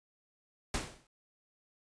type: noise with exponential decay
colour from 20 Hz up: pink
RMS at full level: -31 dBFS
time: 0.74-1.07 s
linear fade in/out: 2 ms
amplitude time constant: 70 ms
effects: resampled to 22050 Hz